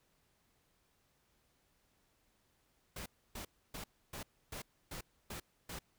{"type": "noise bursts", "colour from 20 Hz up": "pink", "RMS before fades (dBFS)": -45, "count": 8, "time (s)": [2.96, 5.79], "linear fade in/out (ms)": 5, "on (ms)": 100, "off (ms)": 290, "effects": ["pink hiss -75 dBFS RMS until 5.98 s"]}